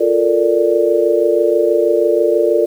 sine chord, Bb major seventh, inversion second, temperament equal, 349.2 / 440 / 466.2 / 587.3 Hz, F4 / A4 / Bb4 / D5, 0 / 0 / 0 / 0 cents, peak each -16 dBFS, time 0-2.66 s, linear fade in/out 10 ms, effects 7-bit

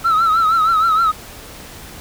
sine tone with vibrato, 1310 Hz, E6, 11 cents flat, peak -9 dBFS, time 0.04-1.12 s, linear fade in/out 20 ms, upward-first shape triangle, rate 6.4 Hz, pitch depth 93 cents each way, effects tanh soft clip ceiling -10 dBFS + pink hiss -36 dBFS RMS until 2 s

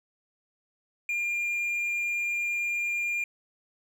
triangle tone, 2403 Hz, D7, 39 cents sharp, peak -25 dBFS, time 1.09-3.24 s, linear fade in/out 2 ms, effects none

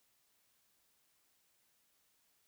silence, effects white hiss -75 dBFS RMS until 2.47 s

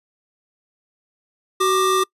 square tone pair together, 376.2 / 1194.4 Hz, F#4 / D6, +29 / +29 cents, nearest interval octave + minor sixth, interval 2000 cents, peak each -19 dBFS, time 1.6-2.04 s, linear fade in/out 10 ms, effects noise-tail reverb RT60 0.1 s tail -25 dB re dry + resampled to 32000 Hz

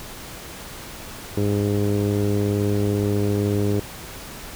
sawtooth tone with low-pass filter, 102.2 Hz, G#2, 27 cents flat, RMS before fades -21 dBFS, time 1.37-3.8 s, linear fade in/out 5 ms, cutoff 410 Hz, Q 3, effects pink hiss -37 dBFS RMS until 4.55 s

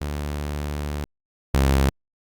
sawtooth tone pair in turn, 73.42 / 67.87 Hz, D2 / C#2, 0 / -36 cents, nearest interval minor second, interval 136 cents, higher first, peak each -22 / -12 dBFS, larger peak second, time 0.01-1.04 / 1.54-1.89 s, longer first, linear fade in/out 0 ms, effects Opus 48 kbps

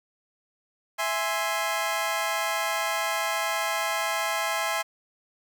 20% pulse chord, E augmented, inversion none, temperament equal, 659.3 / 830.6 / 1046.5 Hz, E5 / G#5 / B#5, 0 / 0 / 0 cents, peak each -25 dBFS, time 0.98-4.83 s, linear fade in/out 20 ms, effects none

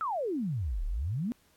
sine exponential two-way sweep, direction down then up, 1362 to 34.19 to 255.1 Hz, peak -29 dBFS, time 0.01-1.32 s, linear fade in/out 0 ms, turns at 0.85 s, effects pink hiss -66 dBFS RMS until 1.56 s + AAC 64 kbps

